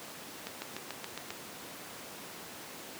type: accelerating click train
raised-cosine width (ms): 0.2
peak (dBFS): -20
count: 7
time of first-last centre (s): 0.47-1.305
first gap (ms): 150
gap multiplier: 0.97
effects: pink hiss -45 dBFS RMS until 2.99 s + high-pass 200 Hz 12 dB/octave